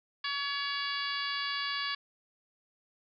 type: harmonic tone with a mistuned harmonic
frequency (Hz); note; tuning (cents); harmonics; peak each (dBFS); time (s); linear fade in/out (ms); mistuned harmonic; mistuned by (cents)
565; C#5; +33; 2 / 3 / 4 / 5 / 6 / 7 / 8 / 9; -38 / -37 / -41 / -41 / -39 / -44 / -40 / -45; 0.24-1.95; 5; 9; -72
effects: none